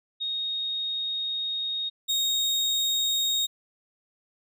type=tone pair in turn; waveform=sine / 35% pulse; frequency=3729 / 3729 Hz; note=A#7 / A#7; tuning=0 / 0 cents; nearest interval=unison; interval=0 cents; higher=neither; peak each=-27 / -21 dBFS; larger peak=second; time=0.2-1.9 / 2.08-3.47 s; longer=first; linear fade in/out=20 ms; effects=none